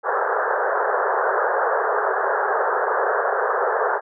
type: band-pass noise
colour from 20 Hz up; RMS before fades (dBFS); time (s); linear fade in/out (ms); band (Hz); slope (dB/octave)
pink; -21; 0.03-4.01; 50; 400 to 1700; 96
effects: none